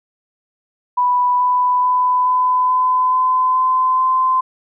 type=tone with pitch steps; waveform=sine; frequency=987.8 / 994.1 / 1000.4 / 1006.8 / 1013.2 / 1019.7 / 1026.2 / 1032.7 Hz; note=B5 / B5 / B5 / B5 / B5 / C6 / C6 / C6; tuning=0 / +11 / +22 / +33 / +44 / -45 / -34 / -23 cents; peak=-12 dBFS; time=0.97-4.41 s; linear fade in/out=10 ms; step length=430 ms; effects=none